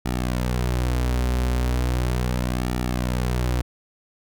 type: tone with flanger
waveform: sawtooth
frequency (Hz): 61.74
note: B1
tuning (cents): 0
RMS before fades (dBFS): -23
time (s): 0.05-3.62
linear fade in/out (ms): 10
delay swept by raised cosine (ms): 1.9 to 6.3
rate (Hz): 0.37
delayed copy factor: -0.6
effects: none